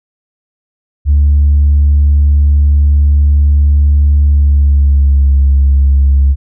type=tone with pitch glide; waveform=sine; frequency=72.3 to 68.72 Hz; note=D2 to C#2; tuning=-27 to -14 cents; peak=-3 dBFS; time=1.05-6.36 s; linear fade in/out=50 ms; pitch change=-87 cents; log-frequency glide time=4.25-5.33 s; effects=tanh soft clip ceiling -2 dBFS